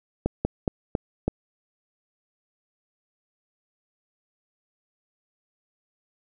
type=slowing click train; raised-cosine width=2 ms; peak=-9 dBFS; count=5; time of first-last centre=0.26-1.28 s; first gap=190 ms; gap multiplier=1.2; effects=none